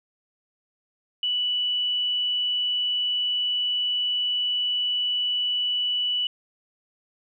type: tone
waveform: sine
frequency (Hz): 2960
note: F#7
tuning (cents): 0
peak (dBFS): -22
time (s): 1.23-6.27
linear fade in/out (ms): 2
effects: none